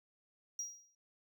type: tone with exponential decay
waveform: triangle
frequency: 5720 Hz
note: F8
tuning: 41 cents sharp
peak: -34 dBFS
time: 0.59-0.95 s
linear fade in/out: 2 ms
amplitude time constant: 77 ms
effects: none